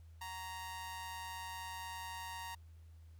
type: tone with amplitude modulation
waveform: sawtooth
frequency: 932.3 Hz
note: A#5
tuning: in tune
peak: -37 dBFS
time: 0.21-2.55 s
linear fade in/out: 5 ms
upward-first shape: sine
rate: 190 Hz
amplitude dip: 60%
effects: added 81 Hz sine -54 dBFS peak until 3.19 s + pink hiss -75 dBFS RMS until 3.19 s